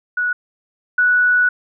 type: tone pair in turn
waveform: sine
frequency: 1467 / 1474.4 Hz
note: F#6 / F#6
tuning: -15 / -7 cents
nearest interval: unison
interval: 8 cents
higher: second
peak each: -16 / -11 dBFS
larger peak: second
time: 0.17-0.33 / 0.98-1.49 s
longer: second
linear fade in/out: 5 ms
effects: none